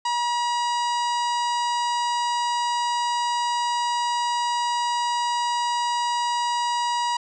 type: harmonic tone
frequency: 960 Hz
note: B5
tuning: 49 cents flat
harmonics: 1 / 2 / 3 / 4 / 5 / 6 / 7 / 8 / 9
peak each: -22 / -35 / -34 / -37 / -35 / -42 / -43 / -41 / -46 dBFS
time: 0.05-7.17 s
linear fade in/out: 5 ms
effects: none